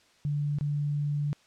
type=tone with dropouts; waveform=sine; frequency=146 Hz; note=D3; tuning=10 cents flat; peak=-26 dBFS; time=0.25-1.33 s; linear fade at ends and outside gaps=0 ms; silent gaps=0.586-0.61 s; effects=white hiss -62 dBFS RMS until 1.46 s + low-pass 6000 Hz 12 dB/octave